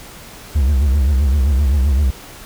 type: tone with vibrato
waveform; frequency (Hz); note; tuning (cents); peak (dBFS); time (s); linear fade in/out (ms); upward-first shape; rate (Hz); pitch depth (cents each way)
triangle; 69; C#2; -7; -9; 0.55-2.11; 10; sine; 7.7; 150
effects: pink hiss -37 dBFS RMS until 2.45 s